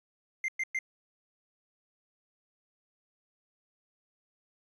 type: tone bursts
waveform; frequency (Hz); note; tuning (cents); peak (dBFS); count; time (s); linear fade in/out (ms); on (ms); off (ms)
triangle; 2093; C7; 0; -27; 3; 0.44-0.789; 2; 43; 110
effects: resampled to 22050 Hz